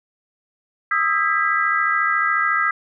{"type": "chord", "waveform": "sine", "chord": "E major seventh", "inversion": "third", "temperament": "equal with one note detuned", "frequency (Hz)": [1244.5, 1318.5, 1620.5, 1975.5], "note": ["D#6", "E6", "G#6", "B6"], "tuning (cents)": [0, 0, -43, 0], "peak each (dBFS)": -22, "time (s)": [0.91, 2.71], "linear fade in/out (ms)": 5, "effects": []}